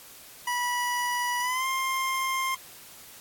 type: tone with pitch glide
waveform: 25% pulse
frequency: 975 to 1057.1 Hz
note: B5 to C6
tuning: -23 to +17 cents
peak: -22 dBFS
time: 0.47-2.55 s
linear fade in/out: 5 ms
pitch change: +140 cents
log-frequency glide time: 1.4-1.66 s
effects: white hiss -48 dBFS RMS until 3.2 s + AAC 64 kbps